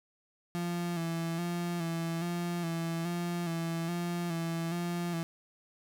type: tone with vibrato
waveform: 35% pulse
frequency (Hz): 169.7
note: F3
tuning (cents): -49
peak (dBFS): -30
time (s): 0.55-5.23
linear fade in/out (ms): 0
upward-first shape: square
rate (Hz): 1.2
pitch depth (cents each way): 37
effects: none